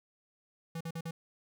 square tone bursts, 164.81 Hz, E3, in tune, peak -37 dBFS, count 4, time 0.75-1.11 s, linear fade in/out 5 ms, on 57 ms, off 44 ms, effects none

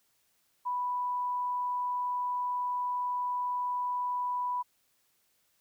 sine tone, 987.8 Hz, B5, in tune, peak -29 dBFS, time 0.65-4.63 s, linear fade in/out 20 ms, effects white hiss -72 dBFS RMS until 5.6 s

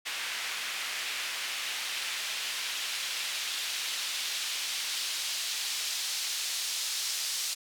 white noise with band-pass filter sweep, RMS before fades -34 dBFS, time 0.05-7.55 s, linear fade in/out 20 ms, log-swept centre 2200 to 4800 Hz, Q 1.1, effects none

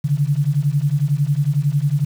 sine beating tone pair, 138.59 / 149.59 Hz, C#3 / D3, 0 / +32 cents, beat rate 11 Hz, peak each -18 dBFS, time 0.04-2.05 s, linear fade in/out 10 ms, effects 7-bit

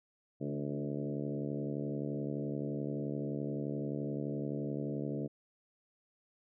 harmonic tone with a mistuned harmonic, 71.6 Hz, D2, 43 cents flat, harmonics 2 / 3 / 4 / 5 / 6 / 7 / 8 / 9, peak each -39 / -41 / -40 / -45 / -44 / -46 / -49 / -50 dBFS, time 0.4-5.28 s, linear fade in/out 20 ms, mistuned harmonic 4, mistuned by +22 cents, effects none

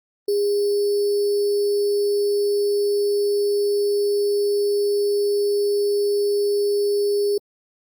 sine tone with sample-and-hold, 407.5 Hz, G#4, 33 cents flat, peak -17 dBFS, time 0.28-7.38 s, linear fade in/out 5 ms, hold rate 4900 Hz, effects Opus 32 kbps

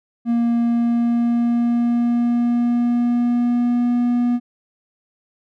triangle tone with pitch glide, 234.9 to 242.1 Hz, A#3 to B3, +13 to -34 cents, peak -13 dBFS, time 0.25-4.4 s, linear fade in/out 50 ms, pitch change +53 cents, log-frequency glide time 0.6-3.94 s, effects none

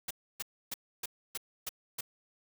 white noise bursts, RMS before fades -37 dBFS, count 7, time 0.08-2.009 s, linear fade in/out 5 ms, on 27 ms, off 290 ms, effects none

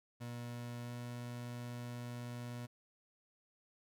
30% pulse tone with pitch glide, 120.1 to 121.08 Hz, B2 to B2, -48 to -34 cents, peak -40 dBFS, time 0.2-2.67 s, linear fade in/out 20 ms, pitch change +14 cents, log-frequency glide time 0.8-0.96 s, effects none

